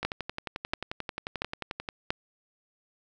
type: two click trains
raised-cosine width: 0.3 ms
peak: -11 / -17 dBFS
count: 4 / 22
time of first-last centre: 0.05-2.105 / 0.03-1.888 s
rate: 1.46 / 11.3 Hz
effects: none